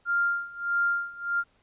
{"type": "tone with tremolo", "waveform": "sine", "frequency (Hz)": 1396.9, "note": "F6", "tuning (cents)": 0, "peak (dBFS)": -21, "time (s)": [0.05, 1.44], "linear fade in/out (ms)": 50, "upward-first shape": "sine", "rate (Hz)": 1.6, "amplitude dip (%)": 90, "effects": ["pink hiss -66 dBFS RMS until 1.62 s", "resampled to 8000 Hz"]}